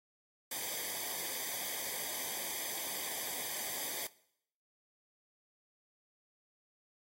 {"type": "noise with comb filter", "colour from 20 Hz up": "white", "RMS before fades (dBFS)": -39, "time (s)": [0.51, 4.07], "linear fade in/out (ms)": 5, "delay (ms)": 0.73, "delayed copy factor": -0.85, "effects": ["noise-tail reverb RT60 0.7 s tail -20 dB re dry", "AAC 48 kbps"]}